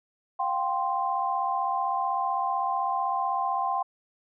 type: chord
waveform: sine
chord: F suspended second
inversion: none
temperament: equal with one note detuned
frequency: 708.2 / 784 / 1046.5 Hz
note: F5 / G5 / C6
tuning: +24 / 0 / 0 cents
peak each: -32 / -28 / -28 dBFS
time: 0.39-3.83 s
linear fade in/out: 10 ms
effects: none